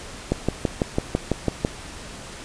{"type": "click train", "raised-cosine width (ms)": 2, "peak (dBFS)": -6, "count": 9, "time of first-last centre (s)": [0.32, 1.649], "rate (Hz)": 6.02, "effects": ["pink hiss -38 dBFS RMS until 2.44 s", "resampled to 22050 Hz"]}